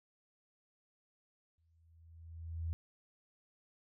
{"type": "tone with exponential growth", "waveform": "sine", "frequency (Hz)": 82.41, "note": "E2", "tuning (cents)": 0, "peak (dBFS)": -33, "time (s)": [1.58, 2.73], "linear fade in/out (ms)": 0, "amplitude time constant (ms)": 250, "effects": []}